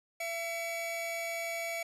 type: tone pair together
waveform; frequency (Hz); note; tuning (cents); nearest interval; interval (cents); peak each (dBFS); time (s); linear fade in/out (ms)
45% pulse; 673 / 2273; E5 / C#7; +36 / +43; octave + major sixth; 2107; -37 / -37; 0.2-1.83; 5
effects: resampled to 32000 Hz